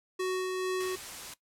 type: tone with tremolo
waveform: square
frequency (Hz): 371.4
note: F#4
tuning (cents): +7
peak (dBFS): -29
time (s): 0.19-0.96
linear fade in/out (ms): 10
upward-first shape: sine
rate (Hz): 2.3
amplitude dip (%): 25
type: noise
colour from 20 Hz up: white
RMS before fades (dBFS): -42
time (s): 0.8-1.34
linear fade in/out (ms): 5
effects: noise-tail reverb RT60 0.1 s tail -17 dB re dry + low-pass 11000 Hz 12 dB/octave